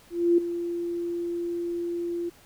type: tone with ADSR envelope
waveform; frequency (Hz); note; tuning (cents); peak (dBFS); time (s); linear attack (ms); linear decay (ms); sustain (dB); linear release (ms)
sine; 344.4; F4; -24; -15; 0.1-2.3; 280; 5; -12; 16
effects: pink hiss -55 dBFS RMS until 2.45 s